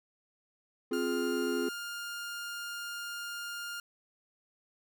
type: chord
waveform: triangle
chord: F minor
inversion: second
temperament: just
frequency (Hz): 261.9 / 349.2 / 419.1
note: C4 / F4 / Ab4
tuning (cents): +2 / 0 / +16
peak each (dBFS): -32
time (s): 0.91-1.69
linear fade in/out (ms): 5
type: tone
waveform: sawtooth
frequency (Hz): 1408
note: F6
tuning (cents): +14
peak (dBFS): -34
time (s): 0.93-3.8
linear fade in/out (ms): 2
effects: none